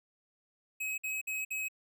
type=tone bursts; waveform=square; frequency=2551 Hz; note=D#7; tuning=43 cents sharp; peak=-34 dBFS; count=4; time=0.8-1.685 s; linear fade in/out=10 ms; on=180 ms; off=55 ms; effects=none